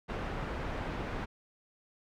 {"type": "low-pass noise", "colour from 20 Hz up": "pink", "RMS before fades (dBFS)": -37, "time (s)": [0.08, 1.26], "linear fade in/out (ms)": 20, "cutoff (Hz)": 1900, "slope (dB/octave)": 12, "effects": []}